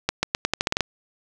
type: accelerating click train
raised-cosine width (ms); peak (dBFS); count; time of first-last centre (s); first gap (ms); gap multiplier
0.2; -3; 10; 0.09-0.807; 140; 0.85
effects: none